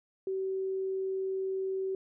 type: tone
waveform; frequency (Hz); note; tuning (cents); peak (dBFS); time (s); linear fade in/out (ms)
sine; 382; G4; -45; -30; 0.27-1.95; 2
effects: none